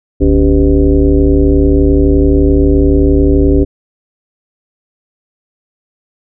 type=tone with frequency modulation; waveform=sine; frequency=176.3 Hz; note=F3; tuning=17 cents sharp; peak=-5 dBFS; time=0.2-3.65 s; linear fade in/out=20 ms; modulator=107 Hz; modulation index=2.4; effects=none